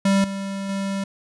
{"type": "tone with level steps", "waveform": "square", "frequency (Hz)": 196, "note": "G3", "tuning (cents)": 0, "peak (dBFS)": [-16, -27, -24], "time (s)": [0.05, 1.04], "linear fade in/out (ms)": 5, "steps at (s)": [0.24, 0.69], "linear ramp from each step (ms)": 2, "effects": ["resampled to 24000 Hz"]}